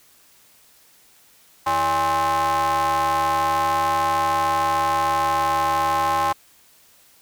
square ring-modulated tone, 121.7 Hz, B2, 25 cents flat, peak -16 dBFS, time 1.66-6.33 s, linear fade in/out 10 ms, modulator 937 Hz, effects white hiss -54 dBFS RMS until 7.21 s

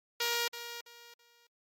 5% pulse tone with echo, 472.4 Hz, A#4, 23 cents sharp, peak -18 dBFS, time 0.2-0.48 s, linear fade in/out 5 ms, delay 330 ms, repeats 3, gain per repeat -11 dB, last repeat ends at 1.47 s, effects MP3 64 kbps

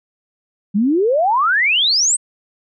sine exponential sweep, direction up, 190 to 8550 Hz, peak -12 dBFS, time 0.74-2.17 s, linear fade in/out 20 ms, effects none

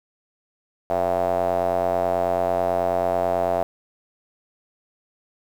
square tone with band-pass filter, 44.59 Hz, F1, 37 cents sharp, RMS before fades -22 dBFS, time 0.9-3.63 s, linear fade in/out 0 ms, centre 670 Hz, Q 6.1, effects 8-bit

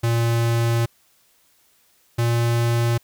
square tone pair in turn, 116.54 / 117.62 Hz, A#2 / A#2, 0 / +16 cents, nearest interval unison, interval 16 cents, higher second, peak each -18 dBFS, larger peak neither, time 0.03-0.86 / 2.18-2.98 s, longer first, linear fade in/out 10 ms, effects white hiss -60 dBFS RMS until 3.03 s

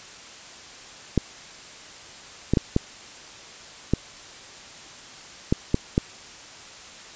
clicks, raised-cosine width 3 ms, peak -5 dBFS, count 8, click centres 1.177 / 2.536 / 2.572 / 2.764 / 3.936 / 5.525 / 5.744 / 5.979 s, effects white hiss -43 dBFS RMS until 7.15 s + resampled to 16000 Hz

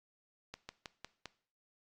slowing click train, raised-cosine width 0.2 ms, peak -26 dBFS, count 5, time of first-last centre 0.54-1.257 s, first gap 150 ms, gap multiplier 1.12, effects noise-tail reverb RT60 0.5 s tail -18 dB re dry + Opus 48 kbps

